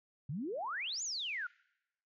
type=exponential two-way sweep; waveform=sine; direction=up then down; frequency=126.2 to 7170 to 1367 Hz; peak=-36 dBFS; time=0.29-1.47 s; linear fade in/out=5 ms; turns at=1.03 s; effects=noise-tail reverb RT60 0.9 s tail -25 dB re dry